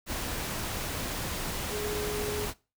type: tone in noise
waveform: sine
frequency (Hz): 418.7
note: G#4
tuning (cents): +14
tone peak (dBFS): -32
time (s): 1.7-2.49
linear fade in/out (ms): 50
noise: pink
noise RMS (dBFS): -34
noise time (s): 0.06-2.54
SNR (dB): -1
effects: noise-tail reverb RT60 0.3 s tail -21 dB re dry